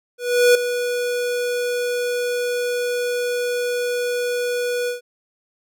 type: tone with ADSR envelope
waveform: square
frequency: 488 Hz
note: B4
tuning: 21 cents flat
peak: -10 dBFS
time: 0.18-5.01 s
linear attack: 370 ms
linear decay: 4 ms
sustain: -11 dB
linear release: 130 ms
effects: none